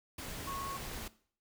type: tone in noise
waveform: sine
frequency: 1100 Hz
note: C#6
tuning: 14 cents flat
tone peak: -39 dBFS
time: 0.47-0.77 s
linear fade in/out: 5 ms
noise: pink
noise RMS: -43 dBFS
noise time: 0.18-1.08 s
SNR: +1 dB
effects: noise-tail reverb RT60 0.5 s tail -18 dB re dry